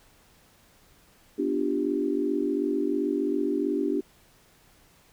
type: chord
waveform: sine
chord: G dominant seventh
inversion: first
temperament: equal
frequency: 246.9 / 293.7 / 349.2 / 392 Hz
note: B3 / D4 / F4 / G4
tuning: 0 / 0 / 0 / 0 cents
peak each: -32 / -27 / -31 / -29 dBFS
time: 1.38-4.01 s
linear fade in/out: 10 ms
effects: pink hiss -59 dBFS RMS until 5.12 s